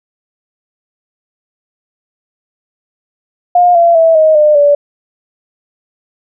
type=tone with pitch steps; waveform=sine; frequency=710 / 681.5 / 654.1 / 627.8 / 602.6 / 578.4 Hz; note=F5 / F5 / E5 / D#5 / D5 / D5; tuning=+28 / -43 / -14 / +15 / +44 / -27 cents; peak=-4 dBFS; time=3.55-4.75 s; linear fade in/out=5 ms; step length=200 ms; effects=none